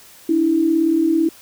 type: tone pair together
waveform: sine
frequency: 288.7 / 326.6 Hz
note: D4 / E4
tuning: -30 / -16 cents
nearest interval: major second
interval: 214 cents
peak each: -21 / -14 dBFS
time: 0.29-1.29 s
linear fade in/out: 5 ms
effects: white hiss -45 dBFS RMS until 1.41 s